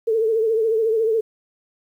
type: tone with vibrato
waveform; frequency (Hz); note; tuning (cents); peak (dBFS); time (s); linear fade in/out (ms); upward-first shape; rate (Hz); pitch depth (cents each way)
sine; 445.7; A4; +22; -16; 0.07-1.21; 10; triangle; 14; 74
effects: 9-bit